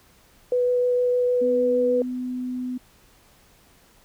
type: tone with vibrato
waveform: sine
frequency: 493.9 Hz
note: B4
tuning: in tune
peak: -18 dBFS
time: 0.52-2.02 s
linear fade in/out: 2 ms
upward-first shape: triangle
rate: 6.5 Hz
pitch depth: 8 cents each way
type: tone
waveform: sine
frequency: 251.5 Hz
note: B3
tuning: 32 cents sharp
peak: -26 dBFS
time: 1.41-2.78 s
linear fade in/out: 10 ms
effects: pink hiss -56 dBFS RMS until 4.04 s

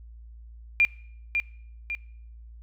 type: tone with echo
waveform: sine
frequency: 2399 Hz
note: D7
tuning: 36 cents sharp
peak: -16 dBFS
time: 0.8-0.85 s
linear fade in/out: 0 ms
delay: 550 ms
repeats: 2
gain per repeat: -6 dB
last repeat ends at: 1.95 s
effects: noise-tail reverb RT60 0.7 s tail -22 dB re dry + added 57 Hz sine -43 dBFS peak until 2.62 s

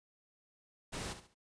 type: noise with echo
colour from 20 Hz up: pink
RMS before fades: -41 dBFS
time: 0.92-1.14 s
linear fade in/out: 20 ms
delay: 69 ms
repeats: 3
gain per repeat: -10 dB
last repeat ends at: 1.347 s
effects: resampled to 22050 Hz

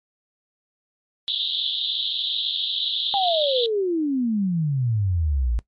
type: band-pass noise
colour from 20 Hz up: white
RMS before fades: -25 dBFS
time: 1.28-3.66 s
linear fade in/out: 0 ms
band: 3200 to 3900 Hz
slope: 96 dB/octave
type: exponential sweep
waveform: sine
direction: down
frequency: 817 to 54 Hz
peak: -19 dBFS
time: 3.14-5.59 s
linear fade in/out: 0 ms
effects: noise-tail reverb RT60 0.1 s tail -19 dB re dry + MP3 48 kbps

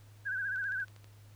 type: tone with vibrato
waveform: sine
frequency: 1569 Hz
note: G6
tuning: 1 cent sharp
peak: -32 dBFS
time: 0.25-0.85 s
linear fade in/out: 20 ms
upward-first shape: sine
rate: 15 Hz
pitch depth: 88 cents each way
type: click train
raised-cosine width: 0.2 ms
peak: -38 dBFS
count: 7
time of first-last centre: 0.56-1.044 s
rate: 12.4 Hz
effects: added 103 Hz sine -53 dBFS peak until 1.35 s + pink hiss -64 dBFS RMS until 1.35 s

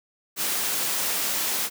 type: high-pass noise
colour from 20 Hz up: white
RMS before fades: -26 dBFS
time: 0.36-1.7 s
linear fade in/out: 50 ms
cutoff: 180 Hz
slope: 12 dB/octave
effects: none

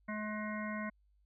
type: harmonic tone with a mistuned harmonic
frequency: 213 Hz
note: G#3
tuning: 44 cents sharp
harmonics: 1 / 3 / 5 / 7 / 9 / 10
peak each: -39 / -45 / -45 / -47 / -46 / -48 dBFS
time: 0.08-0.9 s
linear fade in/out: 10 ms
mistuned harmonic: 9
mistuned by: -31 cents
effects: added 50 Hz sine -67 dBFS peak until 1.25 s

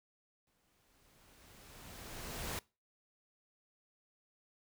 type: noise with exponential growth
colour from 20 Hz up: pink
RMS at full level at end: -39 dBFS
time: 0.47-2.59 s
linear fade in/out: 1 ms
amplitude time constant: 460 ms
effects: noise-tail reverb RT60 0.3 s tail -23 dB re dry

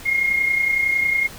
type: tone with amplitude modulation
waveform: sine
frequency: 2141 Hz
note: C7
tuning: 39 cents sharp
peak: -14 dBFS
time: 0.05-1.28 s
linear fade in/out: 20 ms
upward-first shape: sine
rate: 30.9 Hz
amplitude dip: 55%
effects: pink hiss -39 dBFS RMS until 1.38 s

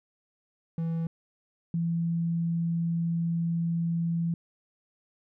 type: tone pair in turn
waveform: triangle / sine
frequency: 164.81 / 167.88 Hz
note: E3 / E3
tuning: 0 / +32 cents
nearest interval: unison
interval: 32 cents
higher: second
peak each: -25 dBFS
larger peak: neither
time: 0.78-1.07 / 1.74-4.34 s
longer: second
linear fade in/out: 2 ms
effects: none

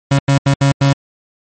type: tone bursts at uneven times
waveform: 35% pulse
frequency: 138.6 Hz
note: C#3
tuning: in tune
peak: -7 dBFS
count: 5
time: 0.11-0.19 / 0.28-0.38 / 0.46-0.54 / 0.61-0.72 / 0.81-0.93 s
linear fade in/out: 5 ms
effects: MP3 32 kbps

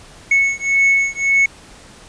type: beating tone pair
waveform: triangle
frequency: 2203 / 2204.8 Hz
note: C#7 / C#7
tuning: -11 / -10 cents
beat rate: 1.8 Hz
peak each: -14 dBFS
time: 0.31-1.46 s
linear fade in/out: 5 ms
effects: pink hiss -42 dBFS RMS until 2.08 s + resampled to 22050 Hz

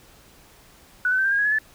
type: tone with pitch steps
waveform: sine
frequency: 1480 / 1514.6 / 1550 / 1586.2 / 1623.3 / 1661.2 / 1700.1 / 1739.8 Hz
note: F#6 / F#6 / G6 / G6 / G#6 / G#6 / G#6 / A6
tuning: 0 / +40 / -20 / +20 / -40 / 0 / +40 / -20 cents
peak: -18 dBFS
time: 1.05-1.586 s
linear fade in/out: 2 ms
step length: 67 ms
effects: pink hiss -52 dBFS RMS until 1.74 s

